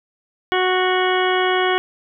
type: harmonic tone with a mistuned harmonic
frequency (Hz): 369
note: F#4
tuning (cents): -5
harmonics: 1 / 2 / 3 / 4 / 5 / 6 / 8 / 9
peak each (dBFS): -19 / -22 / -24 / -25 / -26 / -27 / -28 / -29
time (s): 0.52-1.78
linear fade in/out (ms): 0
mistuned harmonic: 8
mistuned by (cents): -17
effects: none